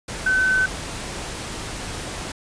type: tone in noise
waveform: sine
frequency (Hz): 1521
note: F#6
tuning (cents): +47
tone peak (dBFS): -16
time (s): 0.26-0.66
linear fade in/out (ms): 5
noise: pink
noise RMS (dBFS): -31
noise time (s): 0.08-2.32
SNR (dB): +12
effects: resampled to 22050 Hz